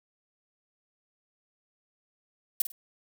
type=noise with echo; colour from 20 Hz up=violet; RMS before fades=-23 dBFS; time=2.6-2.62 s; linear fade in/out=2 ms; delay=50 ms; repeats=2; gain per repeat=-12 dB; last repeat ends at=2.72 s; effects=none